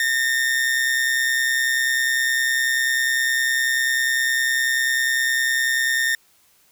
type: tone with amplitude modulation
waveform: 40% pulse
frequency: 1823 Hz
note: A#6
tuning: 39 cents flat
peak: -15 dBFS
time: 0-6.15 s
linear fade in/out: 2 ms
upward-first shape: sine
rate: 130 Hz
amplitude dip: 50%
effects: white hiss -58 dBFS RMS until 6.71 s